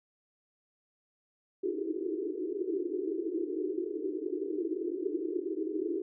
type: band-pass noise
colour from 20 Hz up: pink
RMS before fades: -34 dBFS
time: 1.63-6.02 s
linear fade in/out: 5 ms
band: 310 to 420 Hz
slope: 96 dB/octave
effects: none